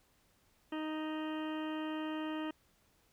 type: harmonic tone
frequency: 311.1 Hz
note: D#4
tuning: in tune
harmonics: 1 / 2 / 3 / 4 / 5 / 6 / 8 / 9 / 10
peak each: -37 / -46 / -47 / -49 / -54 / -51 / -56 / -54 / -54 dBFS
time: 0.72-2.51 s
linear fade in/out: 5 ms
effects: pink hiss -71 dBFS RMS until 3.12 s